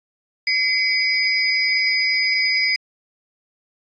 sine tone cluster, 2050 / 2261 / 4948 Hz, C7 / C#7 / D#8, -36 / +34 / -10 cents, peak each -21 dBFS, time 0.47-2.76 s, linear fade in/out 2 ms, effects AAC 48 kbps

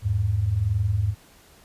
sine tone pair together, 82.7 / 104.2 Hz, E2 / G#2, +6 / +6 cents, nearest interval major third, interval 400 cents, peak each -26 / -21 dBFS, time 0.02-1.15 s, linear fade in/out 50 ms, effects pink hiss -53 dBFS RMS until 1.64 s + resampled to 32000 Hz

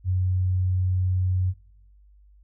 sine tone, 92.1 Hz, F#2, 7 cents flat, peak -20 dBFS, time 0.04-1.54 s, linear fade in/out 50 ms, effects noise-tail reverb RT60 0.9 s tail -25 dB re dry + added 50 Hz sine -51 dBFS peak until 2.43 s

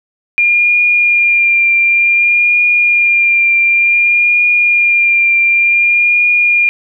sine tone with vibrato, 2403 Hz, D7, 39 cents sharp, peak -7 dBFS, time 0.38-6.69 s, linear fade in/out 0 ms, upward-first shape triangle, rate 0.55 Hz, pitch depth 21 cents each way, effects none

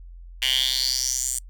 10% pulse tone with high-pass filter sweep, 129.8 Hz, C3, 13 cents flat, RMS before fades -24 dBFS, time 0.42-1.39 s, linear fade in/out 2 ms, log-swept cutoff 2700 to 8200 Hz, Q 5.6, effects noise-tail reverb RT60 0.1 s tail -26 dB re dry + added 43 Hz sine -39 dBFS peak until 1.49 s

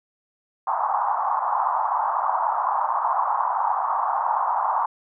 white band-pass noise, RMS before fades -23 dBFS, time 0.67-4.86 s, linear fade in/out 5 ms, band 770 to 1100 Hz, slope 48 dB/octave, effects none

